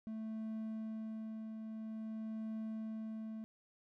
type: tone with tremolo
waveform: triangle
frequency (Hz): 220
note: A3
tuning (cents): 0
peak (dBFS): -37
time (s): 0.07-3.44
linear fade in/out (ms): 0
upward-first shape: triangle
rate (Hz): 0.5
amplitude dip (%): 40
effects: none